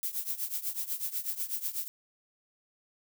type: noise with tremolo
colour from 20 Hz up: violet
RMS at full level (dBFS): -31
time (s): 0.03-1.88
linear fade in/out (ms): 0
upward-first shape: triangle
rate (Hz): 8.1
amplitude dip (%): 90
effects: none